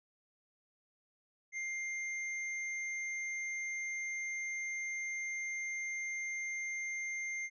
sine tone with hard clipping, 2100 Hz, C7, 6 cents sharp, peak -38 dBFS, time 1.52-7.5 s, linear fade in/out 50 ms, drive 16 dB, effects resampled to 16000 Hz

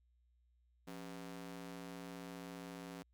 sawtooth ring-modulated tone, 224.9 Hz, A3, 38 cents sharp, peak -40 dBFS, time 0.87-3.03 s, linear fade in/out 10 ms, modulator 49.9 Hz, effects added 60 Hz sine -70 dBFS peak until 3.13 s

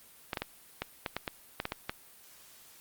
clicks, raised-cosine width 0.3 ms, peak -16 dBFS, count 11, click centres 0.332 / 0.372 / 0.42 / 0.82 / 1.062 / 1.166 / 1.278 / 1.601 / 1.654 / 1.721 / 1.895 s, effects white hiss -56 dBFS RMS until 2.8 s + Opus 32 kbps

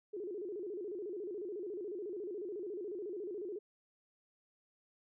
sine tone with vibrato, 384.8 Hz, G4, 32 cents flat, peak -39 dBFS, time 0.13-3.59 s, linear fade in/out 10 ms, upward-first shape square, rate 14 Hz, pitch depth 150 cents each way, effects none

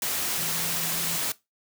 sine tone in noise, 166.1 Hz, E3, 13 cents sharp, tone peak -39 dBFS, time 0.38-1.17 s, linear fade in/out 2 ms, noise white, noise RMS -28 dBFS, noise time 0.02-1.32 s, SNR -14 dB, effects noise-tail reverb RT60 0.2 s tail -19 dB re dry + high-pass 80 Hz 12 dB/octave

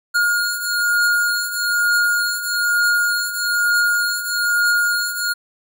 square beating tone pair, 1426 / 1427.1 Hz, F6 / F6, +36 / +37 cents, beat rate 1.1 Hz, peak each -23 / -18 dBFS, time 0.14-5.34 s, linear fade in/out 20 ms, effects none

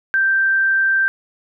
sine tone, 1568 Hz, G6, in tune, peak -13 dBFS, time 0.14-1.08 s, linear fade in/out 0 ms, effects none

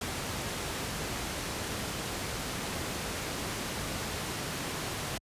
pink low-pass noise, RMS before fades -35 dBFS, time 0.01-5.18 s, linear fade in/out 5 ms, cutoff 11000 Hz, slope 12 dB/octave, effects high-pass 60 Hz 12 dB/octave + resampled to 32000 Hz

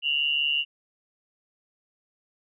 sine tone pair together, 2771 / 2916 Hz, F7 / F#7, -14 / -26 cents, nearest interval minor second, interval 88 cents, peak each -25 dBFS, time 0.02-0.65 s, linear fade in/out 50 ms, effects none

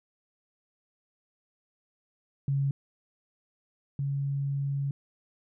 sine tone pair in turn, 138.59 / 139.55 Hz, C#3 / C#3, 0 / +12 cents, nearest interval unison, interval 12 cents, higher second, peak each -24 / -27 dBFS, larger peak first, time 2.48-2.71 / 3.99-4.91 s, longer second, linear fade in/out 2 ms, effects none

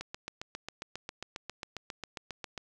click train, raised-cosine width 0.2 ms, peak -21 dBFS, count 20, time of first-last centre 0.01-2.578 s, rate 7.4 Hz, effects none

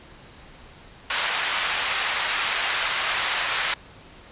white band-pass noise, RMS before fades -25 dBFS, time 1.1-3.74 s, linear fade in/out 2 ms, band 920 to 3000 Hz, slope 12 dB/octave, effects pink hiss -47 dBFS RMS until 4.31 s + resampled to 8000 Hz

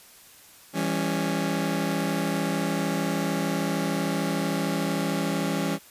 sawtooth chord, C# diminished, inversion first, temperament just, 166.31 / 199.57 / 277.2 Hz, E3 / G3 / C#4, +16 / +31 / 0 cents, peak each -25 dBFS, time 0.73-5.79 s, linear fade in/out 50 ms, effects white hiss -51 dBFS RMS until 5.9 s + resampled to 32000 Hz

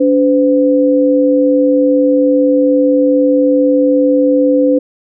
sine tone pair together, 286.6 / 509 Hz, D4 / C5, -42 / -48 cents, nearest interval minor seventh, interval 994 cents, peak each -10 dBFS, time 0-4.79 s, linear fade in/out 10 ms, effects none

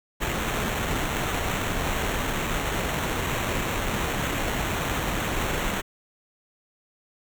pink noise with sample-and-hold, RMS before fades -27 dBFS, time 0.2-5.82 s, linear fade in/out 20 ms, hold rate 4900 Hz, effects none

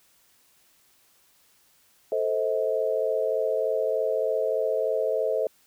sine chord, A diminished, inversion none, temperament equal with one note detuned, 440 / 523.3 / 637.5 Hz, A4 / C5 / Eb5, 0 / 0 / +42 cents, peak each -27 dBFS, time 2.12-5.47 s, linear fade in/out 2 ms, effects white hiss -62 dBFS RMS until 5.66 s

